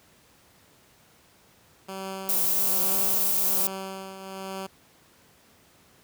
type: tone with tremolo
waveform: 10% pulse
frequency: 191.8 Hz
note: G3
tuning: 37 cents flat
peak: -24 dBFS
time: 1.88-4.67 s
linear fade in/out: 10 ms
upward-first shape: triangle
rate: 1.2 Hz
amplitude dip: 60%
type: noise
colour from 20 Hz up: violet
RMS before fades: -24 dBFS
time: 2.29-3.67 s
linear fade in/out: 0 ms
effects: pink hiss -58 dBFS RMS until 6.03 s + high-pass 80 Hz 12 dB/octave